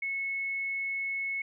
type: tone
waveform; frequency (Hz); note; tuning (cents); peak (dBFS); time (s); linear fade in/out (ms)
sine; 2195; C#7; -18; -30; 0.02-1.42; 5
effects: none